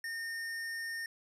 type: tone with hard clipping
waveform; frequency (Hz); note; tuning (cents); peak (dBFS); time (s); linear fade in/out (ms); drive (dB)
sine; 1827; A#6; -35; -38; 0.04-1.06; 2; 17
effects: resampled to 32000 Hz

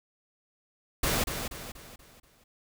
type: noise with echo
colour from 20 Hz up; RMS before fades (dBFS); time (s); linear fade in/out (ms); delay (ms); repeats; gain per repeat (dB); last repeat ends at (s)
pink; -27; 1.03-1.24; 5; 240; 5; -7; 2.44
effects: none

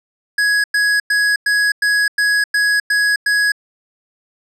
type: tone bursts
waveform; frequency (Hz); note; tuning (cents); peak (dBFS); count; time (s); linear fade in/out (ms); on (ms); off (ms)
square; 1669; G#6; +8; -13; 9; 0.38-3.52; 5; 260; 100
effects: low-pass 9000 Hz 12 dB/octave

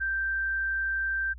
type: tone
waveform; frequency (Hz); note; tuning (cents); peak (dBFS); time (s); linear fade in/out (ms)
sine; 1568; G6; 0; -26; 0-1.34; 20
effects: added 60 Hz sine -41 dBFS peak until 1.38 s

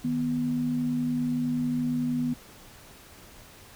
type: tone pair together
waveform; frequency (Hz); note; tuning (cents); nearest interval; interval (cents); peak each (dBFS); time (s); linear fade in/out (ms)
sine; 155 / 246; D#3 / B3; -6 / -7; minor sixth; 799; -33 / -25; 0.04-2.34; 10
effects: pink hiss -50 dBFS RMS until 3.75 s

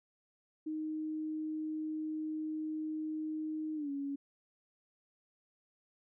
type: tone with pitch glide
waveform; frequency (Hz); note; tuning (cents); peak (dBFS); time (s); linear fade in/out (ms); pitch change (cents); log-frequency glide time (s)
sine; 311 to 280.3; D#4 to C#4; -1 to +19; -35; 0.66-4.16; 10; -180; 3.75-3.9
effects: none

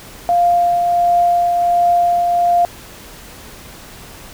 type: tone with tremolo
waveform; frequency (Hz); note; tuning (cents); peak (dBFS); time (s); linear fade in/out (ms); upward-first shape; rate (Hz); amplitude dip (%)
sine; 698.5; F5; 0; -9; 0.29-2.65; 0; triangle; 1.4; 35
effects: pink hiss -37 dBFS RMS until 4.33 s

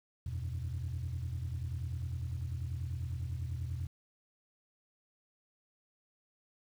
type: chord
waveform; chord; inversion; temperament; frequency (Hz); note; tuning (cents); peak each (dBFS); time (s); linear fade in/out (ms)
sine; E suspended second; none; equal; 82.41 / 92.5 / 123.47; E2 / F#2 / B2; 0 / 0 / 0; -37 / -40 / -38; 0.26-3.87; 5
effects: tanh soft clip ceiling -30 dBFS + 10-bit

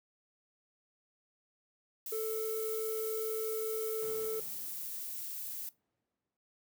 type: noise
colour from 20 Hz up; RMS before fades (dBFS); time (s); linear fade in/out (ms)
violet; -41; 2.06-5.69; 2
type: tone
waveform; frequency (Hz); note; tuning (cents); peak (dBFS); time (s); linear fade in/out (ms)
triangle; 440; A4; 0; -31; 2.12-4.4; 5
type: noise with exponential decay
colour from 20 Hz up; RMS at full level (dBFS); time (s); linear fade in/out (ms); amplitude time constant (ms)
brown; -43; 4.02-6.37; 2; 510
effects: noise-tail reverb RT60 0.2 s tail -18 dB re dry + high-pass 200 Hz 12 dB/octave

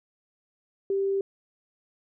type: tone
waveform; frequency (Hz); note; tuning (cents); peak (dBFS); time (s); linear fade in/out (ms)
sine; 392; G4; 0; -23; 0.9-1.21; 2
effects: none

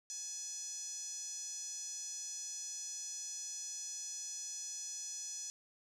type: tone with band-pass filter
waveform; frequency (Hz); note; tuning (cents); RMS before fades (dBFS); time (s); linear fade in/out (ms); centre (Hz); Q
5% pulse; 848; G#5; +36; -44; 0.1-5.5; 0; 6200; 7.7
effects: none

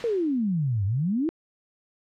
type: noise with exponential decay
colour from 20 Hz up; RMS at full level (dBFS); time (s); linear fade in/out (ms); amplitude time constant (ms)
white; -35; 0-0.56; 0; 120
type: exponential two-way sweep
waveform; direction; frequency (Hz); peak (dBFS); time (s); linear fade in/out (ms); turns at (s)
sine; down then up; 487.1 to 93.6 to 342.2; -22; 0.04-1.29; 0; 0.85
effects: low-pass 3000 Hz 12 dB/octave

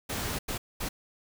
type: noise bursts at uneven times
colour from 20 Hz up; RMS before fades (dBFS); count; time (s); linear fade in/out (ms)
pink; -33; 3; 0.09-0.39 / 0.48-0.58 / 0.8-0.89; 10
effects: none

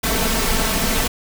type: noise with comb filter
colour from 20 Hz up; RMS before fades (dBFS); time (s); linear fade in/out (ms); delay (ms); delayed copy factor
pink; -19; 0.03-1.08; 10; 4.5; +0.7
effects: none

